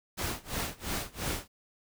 pink noise with tremolo, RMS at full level -32 dBFS, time 0.17-1.48 s, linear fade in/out 20 ms, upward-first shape sine, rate 2.9 Hz, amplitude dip 95%, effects none

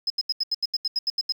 sine tone bursts, 5100 Hz, D#8, 42 cents sharp, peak -21 dBFS, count 12, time 0.07-1.323 s, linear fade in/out 5 ms, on 32 ms, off 79 ms, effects 8-bit

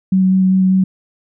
sine tone with vibrato, 188 Hz, F#3, 28 cents sharp, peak -9 dBFS, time 0.12-0.84 s, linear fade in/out 5 ms, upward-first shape square, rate 5.1 Hz, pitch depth 8 cents each way, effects none

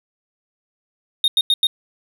triangle tone bursts, 3700 Hz, A#7, 14 cents flat, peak -11 dBFS, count 4, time 1.24-1.67 s, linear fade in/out 2 ms, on 40 ms, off 90 ms, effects none

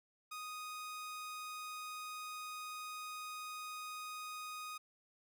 sawtooth tone, 1244.5 Hz, D#6, in tune, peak -40 dBFS, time 0.31-4.78 s, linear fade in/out 10 ms, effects none

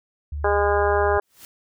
sine tone with pitch glide, 73.42 to 76.14 Hz, D2 to D#2, 0 to -37 cents, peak -26 dBFS, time 0.32-1.18 s, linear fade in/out 5 ms, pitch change +63 cents, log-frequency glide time 0.62-1.05 s
harmonic tone, 204.2 Hz, G#3, 29 cents flat, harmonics 2 / 3 / 4 / 5 / 6 / 7 / 8, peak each -21 / -24 / -24 / -27 / -30 / -30 / -29 dBFS, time 0.44-1.2 s, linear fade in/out 5 ms
white noise with exponential growth, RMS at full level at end -40 dBFS, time 1.22-1.45 s, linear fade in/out 1 ms, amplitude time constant 49 ms
effects none

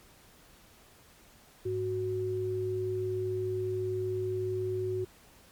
sine tone pair together, 103.83 / 370 Hz, G#2 / F#4, 0 / 0 cents, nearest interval octave + minor seventh, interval 2200 cents, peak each -36 / -30 dBFS, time 1.65-5.05 s, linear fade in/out 10 ms, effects pink hiss -58 dBFS RMS until 5.51 s + MP3 96 kbps

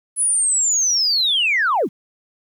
sine linear sweep, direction down, 10170 to 132.8 Hz, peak -14 dBFS, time 0.16-1.89 s, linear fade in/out 50 ms, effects tanh soft clip ceiling -10 dBFS + 9-bit

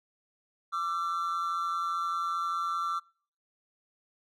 triangle tone pair together, 1174.7 / 1347.5 Hz, D6 / E6, 0 / +38 cents, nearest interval major second, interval 238 cents, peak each -30 / -30 dBFS, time 0.72-3 s, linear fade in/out 20 ms, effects noise-tail reverb RT60 0.5 s tail -26 dB re dry

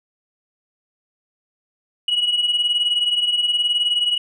sine beating tone pair, 2900 / 2919 Hz, F#7 / F#7, -35 / -24 cents, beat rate 19 Hz, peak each -21 / -16 dBFS, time 2.08-4.18 s, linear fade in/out 5 ms, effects tanh soft clip ceiling -13 dBFS

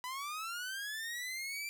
sawtooth linear sweep, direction up, 984 to 2360 Hz, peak -35 dBFS, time 0.04-1.69 s, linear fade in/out 0 ms, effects none

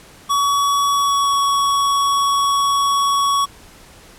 square tone with pitch glide, 1130 to 1120.3 Hz, C#6 to C#6, +33 to +18 cents, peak -15 dBFS, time 0.29-3.46 s, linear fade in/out 20 ms, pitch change -15 cents, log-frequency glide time 0.91-1.35 s, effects pink hiss -44 dBFS RMS until 4.18 s + low-pass 12000 Hz 12 dB/octave

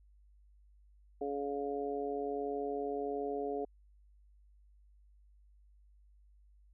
harmonic tone, 141.4 Hz, C#3, 35 cents sharp, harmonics 2 / 3 / 4 / 5, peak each -42 / -36 / -45 / -41 dBFS, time 1.21-3.65 s, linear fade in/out 5 ms, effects added 50 Hz sine -60 dBFS peak until 6.73 s

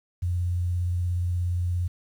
sine tone with vibrato, 88.4 Hz, F2, 22 cents sharp, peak -23 dBFS, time 0.22-1.88 s, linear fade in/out 10 ms, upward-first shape sine, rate 17 Hz, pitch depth 20 cents each way, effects 9-bit

